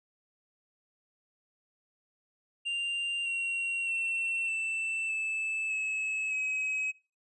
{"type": "tone with pitch steps", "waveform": "triangle", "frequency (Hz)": [2787, 2745, 2705, 2664, 2625, 2585, 2547], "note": ["F7", "F7", "E7", "E7", "E7", "E7", "D#7"], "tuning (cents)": [-4, -31, 44, 18, -8, -34, 40], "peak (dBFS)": -28, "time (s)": [2.65, 6.92], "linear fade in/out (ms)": 20, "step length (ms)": 610, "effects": ["noise-tail reverb RT60 0.3 s tail -20 dB re dry", "resampled to 24000 Hz"]}